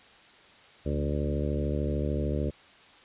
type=harmonic tone with a mistuned harmonic; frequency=73.42 Hz; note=D2; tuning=in tune; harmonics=1 / 2 / 3 / 4 / 5 / 6 / 7 / 8; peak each=-30 / -33 / -35 / -36 / -37 / -38 / -38 / -39 dBFS; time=0.85-2.51 s; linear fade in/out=20 ms; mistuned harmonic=2; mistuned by=-39 cents; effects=white hiss -54 dBFS RMS until 3.04 s + resampled to 8000 Hz